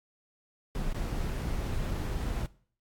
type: noise with dropouts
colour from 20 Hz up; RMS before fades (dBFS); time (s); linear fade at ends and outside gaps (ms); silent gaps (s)
brown; -32; 0.75-2.46; 0; 0.927-0.945
effects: noise-tail reverb RT60 0.5 s tail -20 dB re dry + AAC 64 kbps